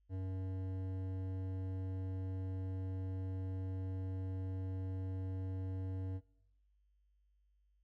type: tone with hard clipping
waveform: triangle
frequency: 94.2 Hz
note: F#2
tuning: 32 cents sharp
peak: -40 dBFS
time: 0.09-6.21 s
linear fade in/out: 50 ms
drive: 16 dB
effects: noise-tail reverb RT60 0.7 s tail -20 dB re dry + added 50 Hz sine -70 dBFS peak until 7.83 s